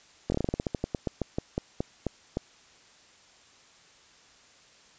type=slowing click train; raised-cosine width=2 ms; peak=-14 dBFS; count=20; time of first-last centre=0.3-2.371 s; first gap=21 ms; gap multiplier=1.16; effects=white hiss -57 dBFS RMS until 4.98 s + resampled to 16000 Hz